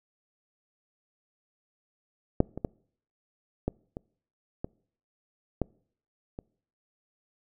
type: clicks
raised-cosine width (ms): 2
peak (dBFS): -6 / -22 / -14 / -14 / -23 / -19 / -13 / -24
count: 8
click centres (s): 2.404 / 2.576 / 2.648 / 3.68 / 3.969 / 4.645 / 5.617 / 6.389
effects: noise-tail reverb RT60 0.6 s tail -26 dB re dry